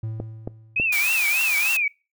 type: tone with exponential decay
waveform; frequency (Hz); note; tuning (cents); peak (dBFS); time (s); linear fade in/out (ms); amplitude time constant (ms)
triangle; 110.7; A2; +11; -23; 0.03-1.18; 5; 250
type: clicks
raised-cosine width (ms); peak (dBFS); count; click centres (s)
2; -16; 3; 0.201 / 0.475 / 0.799
type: tone with vibrato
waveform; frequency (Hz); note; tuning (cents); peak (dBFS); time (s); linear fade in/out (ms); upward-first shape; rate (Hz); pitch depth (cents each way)
sine; 2489; D#7; 0; -19; 0.76-1.88; 5; triangle; 3.4; 180
type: high-pass noise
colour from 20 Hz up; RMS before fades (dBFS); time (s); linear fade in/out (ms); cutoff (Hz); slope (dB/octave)
white; -28; 0.92-1.77; 5; 770; 24
effects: noise-tail reverb RT60 0.3 s tail -24 dB re dry